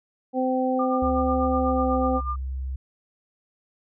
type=harmonic tone; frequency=257.6 Hz; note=C4; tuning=27 cents flat; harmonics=1 / 2 / 3; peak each=-24 / -25 / -27 dBFS; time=0.33-2.21 s; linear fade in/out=50 ms
type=tone with tremolo; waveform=sine; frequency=1200 Hz; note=D6; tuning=37 cents sharp; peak=-25 dBFS; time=0.79-2.36 s; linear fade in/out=5 ms; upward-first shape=sine; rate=8.1 Hz; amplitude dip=75%
type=tone with pitch glide; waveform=sine; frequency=70.8 to 65.68 Hz; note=C#2 to C2; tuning=+37 to +7 cents; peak=-27 dBFS; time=1.02-2.76 s; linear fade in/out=5 ms; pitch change=-130 cents; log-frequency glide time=1.59-1.89 s
effects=none